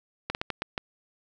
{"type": "slowing click train", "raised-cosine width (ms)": 0.3, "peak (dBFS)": -13, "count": 6, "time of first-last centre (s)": [0.3, 0.779], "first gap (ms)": 49, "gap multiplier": 1.34, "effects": []}